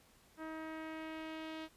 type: tone with low-pass filter sweep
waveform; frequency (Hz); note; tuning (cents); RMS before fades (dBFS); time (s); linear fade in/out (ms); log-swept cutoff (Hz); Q
sawtooth; 317.2; D#4; +33; -45; 0.37-1.69; 50; 1600 to 3600; 1.7
effects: pink hiss -66 dBFS RMS until 1.76 s + resampled to 32000 Hz